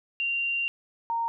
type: tone pair in turn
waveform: sine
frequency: 2770 / 924.4 Hz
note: F7 / A#5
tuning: -15 / -15 cents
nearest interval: octave + perfect fifth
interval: 1900 cents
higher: first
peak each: -25 dBFS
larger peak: neither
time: 0.2-0.68 / 1.1-1.28 s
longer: first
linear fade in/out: 0 ms
effects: none